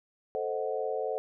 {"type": "chord", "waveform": "sine", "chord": "A diminished seventh", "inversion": "none", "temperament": "equal", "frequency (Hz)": [440, 523.3, 622.3, 740], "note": ["A4", "C5", "Eb5", "Gb5"], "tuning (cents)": [0, 0, 0, 0], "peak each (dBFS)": [-33, -34, -37, -37], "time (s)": [0.35, 1.18], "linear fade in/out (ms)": 0, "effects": []}